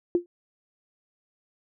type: tone with exponential decay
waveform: sine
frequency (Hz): 348.8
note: F4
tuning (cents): -2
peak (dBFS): -15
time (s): 0.15-0.26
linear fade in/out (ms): 1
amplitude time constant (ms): 22
effects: none